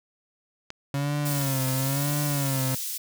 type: clicks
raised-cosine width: 0.2 ms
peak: -19 dBFS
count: 3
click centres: 0.704 / 1.415 / 1.686 s
type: tone with vibrato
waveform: 35% pulse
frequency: 138.59 Hz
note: C#3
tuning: in tune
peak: -23 dBFS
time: 0.94-2.75 s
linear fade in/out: 2 ms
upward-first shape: sine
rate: 1 Hz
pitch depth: 100 cents each way
type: high-pass noise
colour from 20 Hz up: white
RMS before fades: -32 dBFS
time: 1.25-2.98 s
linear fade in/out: 10 ms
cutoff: 4300 Hz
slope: 12 dB/octave
effects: none